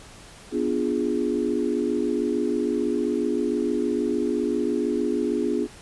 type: chord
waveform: sine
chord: B diminished seventh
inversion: none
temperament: equal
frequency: 246.9 / 293.7 / 349.2 / 415.3 Hz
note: B3 / D4 / F4 / Ab4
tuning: 0 / 0 / 0 / 0 cents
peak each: -27 dBFS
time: 0.51-5.68 s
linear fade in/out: 50 ms
effects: pink hiss -46 dBFS RMS until 5.81 s + resampled to 24000 Hz